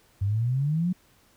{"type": "exponential sweep", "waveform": "sine", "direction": "up", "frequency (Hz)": [95.1, 186.3], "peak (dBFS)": -22, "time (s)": [0.21, 0.93], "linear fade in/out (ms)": 10, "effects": ["pink hiss -61 dBFS RMS until 1.36 s"]}